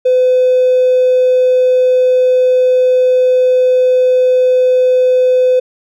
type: tone with hard clipping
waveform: triangle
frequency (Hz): 507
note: B4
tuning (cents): +45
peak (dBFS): -7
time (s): 0.05-5.6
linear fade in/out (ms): 10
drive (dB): 3
effects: none